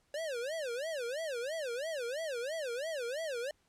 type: tone with vibrato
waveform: square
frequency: 554.4 Hz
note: C#5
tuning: in tune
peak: -36 dBFS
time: 0.14-3.51 s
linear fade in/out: 2 ms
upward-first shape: sine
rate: 3 Hz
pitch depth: 300 cents each way
effects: pink hiss -73 dBFS RMS until 3.68 s + low-pass 10000 Hz 12 dB/octave